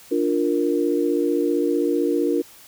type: chord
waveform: sine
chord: Bb major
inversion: first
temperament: equal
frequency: 293.7 / 349.2 / 466.2 Hz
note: D4 / F4 / Bb4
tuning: 0 / 0 / 0 cents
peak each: -22 / -22 / -23 dBFS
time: 0.11-2.42 s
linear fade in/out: 10 ms
effects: white hiss -47 dBFS RMS until 2.67 s